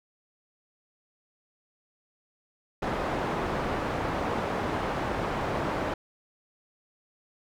white low-pass noise, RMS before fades -30 dBFS, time 2.82-5.94 s, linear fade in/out 5 ms, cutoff 950 Hz, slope 12 dB/octave, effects none

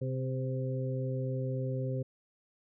harmonic tone with a mistuned harmonic, 130 Hz, C3, 11 cents flat, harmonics 1 / 2 / 3 / 4, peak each -32 / -41 / -41 / -39 dBFS, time 0.01-2.03 s, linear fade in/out 10 ms, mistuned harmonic 3, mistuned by +28 cents, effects none

